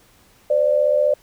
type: tone pair together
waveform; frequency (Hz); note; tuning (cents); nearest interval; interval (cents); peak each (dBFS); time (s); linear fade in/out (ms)
sine; 515.2 / 591; C5 / D5; -27 / +11; major second; 238; -20 / -15; 0.5-1.14; 5
effects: pink hiss -54 dBFS RMS until 1.22 s